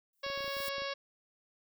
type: noise with exponential growth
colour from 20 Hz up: violet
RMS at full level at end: -40 dBFS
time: 0.13-0.69 s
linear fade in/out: 2 ms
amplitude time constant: 120 ms
type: harmonic tone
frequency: 554.4 Hz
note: C#5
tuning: in tune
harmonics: 1 / 2 / 3 / 4 / 5 / 6 / 7 / 8 / 9 / 10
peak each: -39 / -42 / -44 / -45 / -46 / -47 / -47 / -48 / -49 / -49 dBFS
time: 0.23-0.94 s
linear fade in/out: 10 ms
type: clicks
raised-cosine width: 2 ms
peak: -38 dBFS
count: 11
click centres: 0.265 / 0.301 / 0.376 / 0.406 / 0.444 / 0.479 / 0.568 / 0.603 / 0.682 / 0.782 / 0.82 s
effects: none